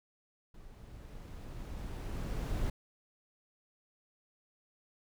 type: noise with level ramp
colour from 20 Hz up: brown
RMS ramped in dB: -53 to -33 dBFS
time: 0.54-2.7 s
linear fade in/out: 5 ms
effects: none